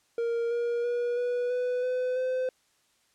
triangle tone with pitch steps, 466.7 / 474 / 481.5 / 489.1 / 496.7 / 504.5 / 512.5 Hz, A#4 / A#4 / B4 / B4 / B4 / B4 / C5, +2 / +29 / -44 / -17 / +10 / +37 / -36 cents, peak -24 dBFS, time 0.18-2.49 s, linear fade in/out 2 ms, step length 330 ms, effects white hiss -68 dBFS RMS until 3.14 s + low-pass 9000 Hz 12 dB/octave

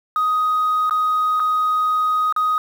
sine tone with dropouts, 1251 Hz, D#6, 9 cents sharp, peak -14 dBFS, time 0.16-2.58 s, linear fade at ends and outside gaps 1 ms, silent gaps 0.896-0.909 / 1.397-1.401 / 2.325-2.363 s, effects tanh soft clip ceiling -13 dBFS + 7-bit

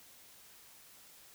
silence, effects white hiss -58 dBFS RMS until 1.34 s

